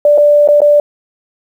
sine tone with dropouts, 587.3 Hz, D5, in tune, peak -4 dBFS, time 0.05-0.8 s, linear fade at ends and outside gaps 2 ms, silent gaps 0.177-0.181 / 0.476-0.486 / 0.605-0.617 s, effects 7-bit

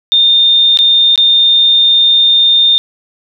sine tone with dropouts, 3631 Hz, A#7, 46 cents flat, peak -5 dBFS, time 0.12-2.78 s, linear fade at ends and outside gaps 0 ms, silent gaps 0.773-0.789 / 1.158-1.177 s, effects none

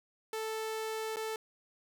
sawtooth tone with dropouts, 440 Hz, A4, in tune, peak -31 dBFS, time 0.33-1.36 s, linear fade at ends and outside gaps 2 ms, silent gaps 1.16-1.168 s, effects none

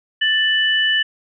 sine tone pair together, 1765.5 / 2971 Hz, A6 / F#7, +5 / +6 cents, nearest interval major sixth, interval 901 cents, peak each -17 dBFS, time 0.21-1.03 s, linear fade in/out 10 ms, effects none

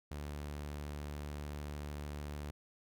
sawtooth tone, 73.42 Hz, D2, in tune, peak -37 dBFS, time 0.11-2.51 s, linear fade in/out 5 ms, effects none

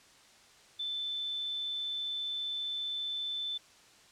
sine tone, 3525 Hz, A7, 2 cents sharp, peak -33 dBFS, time 0.79-3.58 s, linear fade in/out 10 ms, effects white hiss -59 dBFS RMS until 4.11 s + low-pass 7000 Hz 12 dB/octave

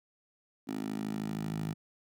10% pulse tone with high-pass filter sweep, 53 Hz, G#1, 36 cents sharp, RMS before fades -36 dBFS, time 0.67-1.74 s, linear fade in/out 20 ms, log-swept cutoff 260 to 150 Hz, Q 3.3, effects none

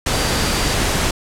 sine tone in noise, 4699 Hz, D8, in tune, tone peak -29 dBFS, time 0.13-0.74 s, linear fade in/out 5 ms, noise pink, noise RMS -18 dBFS, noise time 0.06-1.11 s, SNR -14 dB, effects low-pass 10000 Hz 12 dB/octave

